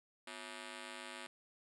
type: ring-modulated tone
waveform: 5% pulse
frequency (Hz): 303.1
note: D#4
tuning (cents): -45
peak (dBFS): -32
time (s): 0.27-1.27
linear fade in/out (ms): 5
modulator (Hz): 53.7
effects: resampled to 24000 Hz